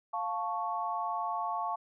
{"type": "chord", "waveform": "sine", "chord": "F augmented", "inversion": "none", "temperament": "equal with one note detuned", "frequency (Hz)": [700.9, 880, 1108.7], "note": ["F5", "A5", "C#6"], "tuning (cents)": [6, 0, 0], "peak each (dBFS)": [-36, -35, -35], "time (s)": [0.13, 1.76], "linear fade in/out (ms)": 10, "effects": []}